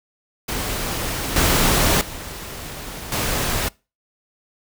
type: noise with level steps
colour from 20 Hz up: pink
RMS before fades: -25 / -17 / -33 / -22 dBFS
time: 0.48-3.69 s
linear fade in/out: 10 ms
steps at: 1.36 / 2.01 / 3.12 s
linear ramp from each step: 2 ms
effects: noise-tail reverb RT60 0.3 s tail -25 dB re dry